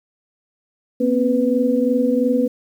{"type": "tone cluster", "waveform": "sine", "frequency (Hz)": [240, 262.9, 495.8], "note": ["B3", "C4", "B4"], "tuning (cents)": [-49, 8, 7], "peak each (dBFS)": -19, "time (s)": [1, 2.48], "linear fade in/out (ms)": 10, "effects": ["8-bit"]}